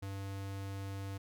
square tone, 98 Hz, G2, in tune, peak -40 dBFS, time 0.02-1.18 s, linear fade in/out 10 ms, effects none

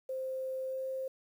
sine tone with pitch glide, 523.3 to 526.9 Hz, C5 to C5, 0 to +12 cents, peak -34 dBFS, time 0.09-1.08 s, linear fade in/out 5 ms, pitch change +12 cents, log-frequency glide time 0.64-0.88 s, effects 10-bit

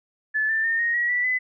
sine tone with pitch steps, 1733 / 1776.6 / 1821.3 / 1867.1 / 1914 / 1962.2 / 2011 Hz, A6 / A6 / A#6 / A#6 / A#6 / B6 / B6, -27 / +16 / -41 / +2 / +45 / -12 / +31 cents, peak -20 dBFS, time 0.34-1.39 s, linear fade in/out 20 ms, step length 150 ms, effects none

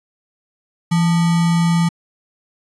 sine tone with sample-and-hold, 168.6 Hz, E3, 39 cents sharp, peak -12 dBFS, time 0.91-1.89 s, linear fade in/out 10 ms, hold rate 1050 Hz, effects resampled to 24000 Hz

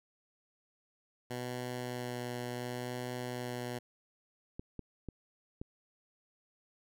10% pulse tone with vibrato, 123.47 Hz, B2, in tune, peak -29 dBFS, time 1.3-3.79 s, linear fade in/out 10 ms, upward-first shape sine, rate 0.7 Hz, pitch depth 12 cents each way
clicks, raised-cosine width 3 ms, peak -28 dBFS, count 4, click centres 4.595 / 4.793 / 5.087 / 5.615 s
effects none

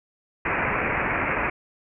white low-pass noise, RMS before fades -25 dBFS, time 0.45-1.5 s, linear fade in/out 5 ms, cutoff 2500 Hz, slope 96 dB/octave, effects none

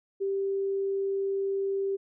sine tone, 392 Hz, G4, in tune, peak -26 dBFS, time 0.2-1.97 s, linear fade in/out 20 ms, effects none

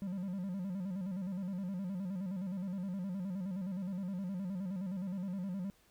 triangle tone with vibrato, 188.1 Hz, F#3, 29 cents sharp, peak -34 dBFS, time 0.02-5.7 s, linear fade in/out 0 ms, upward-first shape square, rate 9.6 Hz, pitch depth 92 cents each way, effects pink hiss -68 dBFS RMS until 5.9 s

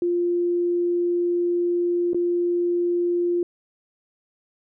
sine tone with dropouts, 349.2 Hz, F4, in tune, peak -19 dBFS, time 0.02-3.43 s, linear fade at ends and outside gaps 2 ms, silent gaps 2.133-2.145 s, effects none

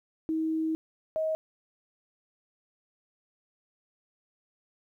sine tone pair in turn, 318.7 / 632.6 Hz, D#4 / D#5, +42 / +29 cents, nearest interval octave, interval 1187 cents, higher second, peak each -26 / -26 dBFS, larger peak neither, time 0.29-0.75 / 1.16-1.35 s, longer first, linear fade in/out 0 ms, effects 11-bit

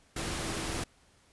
sine tone in noise, 329.6 Hz, E4, in tune, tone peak -44 dBFS, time 0.16-0.84 s, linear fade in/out 5 ms, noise pink, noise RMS -35 dBFS, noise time 0.16-0.84 s, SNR -12 dB, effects pink hiss -64 dBFS RMS until 1.32 s + resampled to 24000 Hz

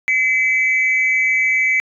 sine tone pair together, 2046 / 2293 Hz, C7 / D7, -39 / -42 cents, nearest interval major second, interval 197 cents, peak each -15 dBFS, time 0.08-1.8 s, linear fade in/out 0 ms, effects tanh soft clip ceiling -8 dBFS

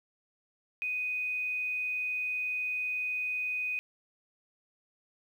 sine tone with quantisation, 2494 Hz, D#7, 3 cents sharp, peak -30 dBFS, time 0.82-3.79 s, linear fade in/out 0 ms, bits 10, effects none

